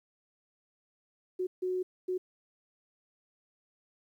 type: tone bursts at uneven times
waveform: sine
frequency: 367.8 Hz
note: F#4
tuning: 10 cents flat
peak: -29 dBFS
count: 3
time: 1.39-1.47 / 1.62-1.83 / 2.08-2.18 s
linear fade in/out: 10 ms
effects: 11-bit